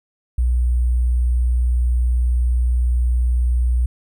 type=tone with sample-and-hold; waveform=sine; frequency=60.9 Hz; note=B1; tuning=24 cents flat; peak=-14 dBFS; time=0.38-3.86 s; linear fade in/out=5 ms; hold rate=8820 Hz; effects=none